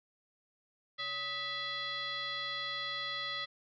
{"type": "tone with frequency modulation", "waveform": "sine", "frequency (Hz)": 2670, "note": "E7", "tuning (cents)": 22, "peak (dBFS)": -35, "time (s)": [0.98, 3.46], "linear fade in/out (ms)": 20, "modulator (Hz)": 701, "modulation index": 2.2, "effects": []}